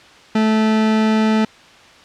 40% pulse tone, 218.3 Hz, A3, 13 cents flat, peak -12 dBFS, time 0.35-1.45 s, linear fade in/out 5 ms, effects white hiss -44 dBFS RMS until 2.04 s + low-pass 4000 Hz 12 dB/octave

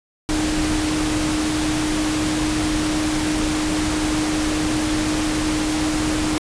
sine tone in noise, 307.5 Hz, D#4, 20 cents flat, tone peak -20 dBFS, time 0.29-6.38 s, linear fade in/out 0 ms, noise pink, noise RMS -24 dBFS, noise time 0.29-6.38 s, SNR +1 dB, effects resampled to 22050 Hz

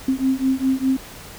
sine beating tone pair, 261.6 / 266.5 Hz, C4 / C4, 0 / +32 cents, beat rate 4.9 Hz, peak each -20 dBFS, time 0.08-0.97 s, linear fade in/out 5 ms, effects pink hiss -39 dBFS RMS until 1.38 s

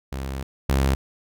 sawtooth tone pair in turn, 67.1 / 67.44 Hz, C2 / C#2, +44 / -47 cents, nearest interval unison, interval 9 cents, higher second, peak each -24 / -14 dBFS, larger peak second, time 0.12-0.43 / 0.69-0.95 s, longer first, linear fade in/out 5 ms, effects none

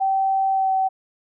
sine tone with pitch glide, 773 to 763.7 Hz, G5 to G5, -24 to -45 cents, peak -17 dBFS, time 0-0.89 s, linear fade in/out 20 ms, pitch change -21 cents, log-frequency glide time 0.51-0.72 s, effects none

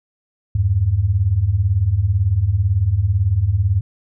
sine beating tone pair, 83 / 101 Hz, E2 / G#2, +12 / -48 cents, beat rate 18 Hz, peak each -19 / -15 dBFS, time 0.55-3.81 s, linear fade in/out 5 ms, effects none

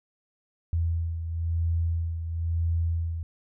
sine beating tone pair, 83.2 / 84.2 Hz, E2 / E2, +17 / +37 cents, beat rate 1 Hz, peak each -25 / -33 dBFS, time 0.73-3.23 s, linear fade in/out 0 ms, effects none

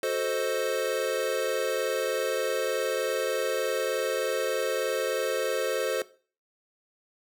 square chord, F# diminished seventh, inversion none, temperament equal, 370 / 440 / 523.3 / 622.3 Hz, F#4 / A4 / C5 / Eb5, 0 / 0 / 0 / 0 cents, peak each -35 / -31 / -30 / -36 dBFS, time 0.03-6.02 s, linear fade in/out 2 ms, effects noise-tail reverb RT60 0.4 s tail -18 dB re dry

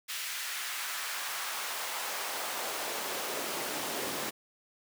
pink noise with high-pass filter sweep, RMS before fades -36 dBFS, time 0.08-4.31 s, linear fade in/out 20 ms, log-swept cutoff 2000 to 270 Hz, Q 1.1, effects none

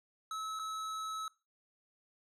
square tone with dropouts, 1295 Hz, E6, 31 cents flat, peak -38 dBFS, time 0.31-1.28 s, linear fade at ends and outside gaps 2 ms, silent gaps 0.591-0.595 s, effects noise-tail reverb RT60 0.3 s tail -22 dB re dry + low-pass 9000 Hz 12 dB/octave

